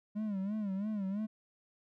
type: tone with vibrato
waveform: triangle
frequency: 203.1 Hz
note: G#3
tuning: 38 cents flat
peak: -31 dBFS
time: 0.15-1.27 s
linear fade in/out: 20 ms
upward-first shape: sine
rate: 3 Hz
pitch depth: 120 cents each way
effects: none